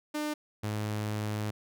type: tone pair in turn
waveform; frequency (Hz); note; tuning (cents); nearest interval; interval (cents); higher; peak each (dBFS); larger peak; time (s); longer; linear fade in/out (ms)
sawtooth; 300 / 106.07; D4 / G#2; +37 / +37; octave + tritone; 1800; first; -27; neither; 0.14-0.34 / 0.63-1.51; second; 10
effects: none